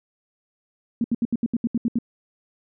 sine tone bursts, 233.1 Hz, A#3, in tune, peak -18 dBFS, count 10, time 1.01-1.987 s, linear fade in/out 2 ms, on 32 ms, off 73 ms, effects none

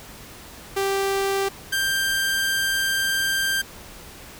sawtooth tone pair in turn, 392 / 1580.3 Hz, G4 / G6, 0 / +14 cents, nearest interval 2 octaves, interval 2414 cents, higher second, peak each -17 dBFS, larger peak neither, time 0.76-1.49 / 1.72-3.62 s, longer second, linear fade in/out 10 ms, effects pink hiss -42 dBFS RMS until 4.39 s

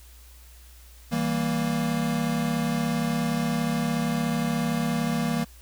square chord, E diminished, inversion none, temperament equal with one note detuned, 162.45 / 196 / 233.1 Hz, E3 / G3 / Bb3, -25 / 0 / 0 cents, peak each -29 / -32 / -27 dBFS, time 1.11-5.45 s, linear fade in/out 20 ms, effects added 60 Hz sine -47 dBFS peak until 5.61 s + white hiss -54 dBFS RMS until 5.61 s

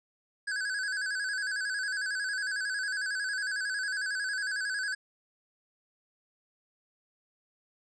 square tone with vibrato, 1585 Hz, G6, 19 cents sharp, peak -31 dBFS, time 0.47-4.95 s, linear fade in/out 10 ms, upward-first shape square, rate 11 Hz, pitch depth 74 cents each way, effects resampled to 22050 Hz

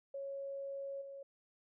sine tone with level steps, 552 Hz, C#5, 7 cents flat, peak -40 / -46 dBFS, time 0.14-1.23 s, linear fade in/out 5 ms, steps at 1.01 s, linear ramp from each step 10 ms, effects none

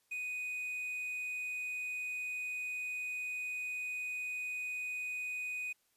triangle tone with quantisation, 2489 Hz, D#7, in tune, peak -35 dBFS, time 0.11-5.73 s, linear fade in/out 10 ms, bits 10, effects white hiss -75 dBFS RMS until 5.96 s + resampled to 32000 Hz

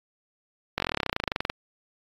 slowing click train, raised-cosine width 0.3 ms, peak -9 dBFS, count 23, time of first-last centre 0.78-1.499 s, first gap 21 ms, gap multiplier 1.04, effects AAC 32 kbps

